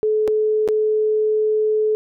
sine tone with dropouts, 430.3 Hz, A4, 39 cents flat, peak -15 dBFS, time 0.03-1.95 s, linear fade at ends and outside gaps 0 ms, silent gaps 0.277-0.281 / 0.677-0.687 s, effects none

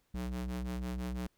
square ring-modulated tone, 61 Hz, B1, 21 cents flat, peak -33 dBFS, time 0.14-1.27 s, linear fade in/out 5 ms, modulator 125 Hz, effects pink hiss -75 dBFS RMS until 1.37 s

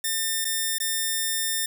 5% pulse tone with dropouts, 1800 Hz, A6, 39 cents sharp, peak -13 dBFS, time 0.04-1.66 s, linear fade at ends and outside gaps 5 ms, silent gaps 0.446-0.451 / 0.784-0.801 s, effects none

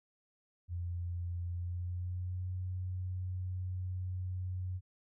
sine tone with pitch glide, 87.31 to 91.76 Hz, F2 to F#2, 0 to -14 cents, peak -35 dBFS, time 0.68-4.81 s, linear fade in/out 50 ms, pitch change +86 cents, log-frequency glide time 1.49-2.52 s, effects none

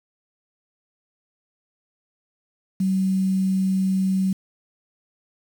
sine tone with quantisation, 190 Hz, F#3, 46 cents sharp, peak -18 dBFS, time 2.8-4.33 s, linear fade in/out 5 ms, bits 7, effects none

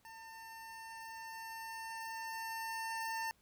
25% pulse tone with level ramp, 901 Hz, A5, 41 cents sharp, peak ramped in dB -47 to -33 dBFS, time 0.05-3.31 s, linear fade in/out 0 ms, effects pink hiss -72 dBFS RMS until 3.41 s

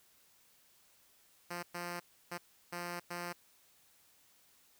5% pulse tone bursts at uneven times, 174.61 Hz, F3, in tune, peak -28 dBFS, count 5, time 1.5-1.63 / 1.74-2 / 2.31-2.38 / 2.72-3 / 3.1-3.33 s, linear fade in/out 10 ms, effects white hiss -67 dBFS RMS until 4.79 s

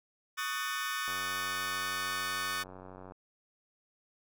sawtooth chord, D# half-diminished seventh, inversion third, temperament just, 1120.1 / 1244.5 / 1493.4 / 1792.1 Hz, C#6 / D#6 / F#6 / A6, +18 / 0 / +16 / +31 cents, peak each -35 dBFS, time 0.37-2.64 s, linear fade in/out 20 ms
click train, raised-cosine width 1 ms, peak -34 dBFS, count 191, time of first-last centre 1.08-3.121 s, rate 93.1 Hz
effects none

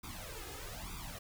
pink noise with flanger, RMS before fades -45 dBFS, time 0.03-1.19 s, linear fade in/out 10 ms, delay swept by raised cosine 0.83 to 2.43 ms, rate 1.1 Hz, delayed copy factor +1, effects none

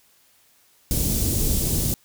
pink band-stop noise, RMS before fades -22 dBFS, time 0.91-1.94 s, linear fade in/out 0 ms, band 280 to 6800 Hz, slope 12 dB/octave, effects white hiss -59 dBFS RMS until 2.04 s

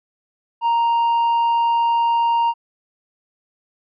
triangle tone with tanh clipping, 932.3 Hz, A#5, in tune, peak -15 dBFS, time 0.61-2.54 s, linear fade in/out 50 ms, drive 8 dB, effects MP3 96 kbps

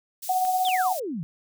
white high-pass noise, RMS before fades -36 dBFS, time 0.22-1 s, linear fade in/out 10 ms, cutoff 5100 Hz, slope 12 dB/octave
sine tone with tremolo, 741 Hz, F#5, 2 cents sharp, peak -19 dBFS, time 0.29-0.93 s, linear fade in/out 5 ms, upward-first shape sine, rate 16 Hz, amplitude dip 40%
clicks, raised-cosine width 0.2 ms, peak -23 dBFS, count 2, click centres 0.451 / 0.685 s
sine exponential sweep, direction down, 3729 to 148.2 Hz, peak -28 dBFS, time 0.65-1.23 s, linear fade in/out 0 ms
effects none

